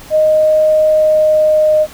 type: tone with pitch glide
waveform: sine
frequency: 620 to 615.4 Hz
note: D#5 to D#5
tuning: -6 to -19 cents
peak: -7 dBFS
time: 0.1-1.87 s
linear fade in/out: 50 ms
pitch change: -13 cents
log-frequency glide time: 0.88-1.72 s
effects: pink hiss -36 dBFS RMS until 1.93 s